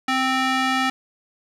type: tone with band-pass filter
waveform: square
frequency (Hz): 261.6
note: C4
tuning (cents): 0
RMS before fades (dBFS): -21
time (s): 0.08-0.9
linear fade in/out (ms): 5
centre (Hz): 1900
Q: 0.8
effects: none